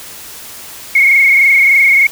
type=tone with frequency modulation; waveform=sine; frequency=2182 Hz; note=C#7; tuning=28 cents flat; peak=-5 dBFS; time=0.95-2.07 s; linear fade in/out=5 ms; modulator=23.3 Hz; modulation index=2.6; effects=white hiss -31 dBFS RMS until 2.11 s